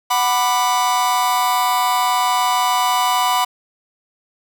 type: chord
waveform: 45% pulse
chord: B minor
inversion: second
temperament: just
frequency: 740.8 / 987.8 / 1185.3 Hz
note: F#5 / B5 / D6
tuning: +2 / 0 / +16 cents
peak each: -20 / -17 / -23 dBFS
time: 0.1-3.45 s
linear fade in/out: 10 ms
effects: none